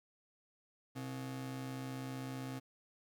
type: ring-modulated tone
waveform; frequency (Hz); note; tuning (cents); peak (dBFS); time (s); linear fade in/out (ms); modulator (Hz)
40% pulse; 196; G3; 0; -37; 0.95-2.6; 20; 67.9
effects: 13-bit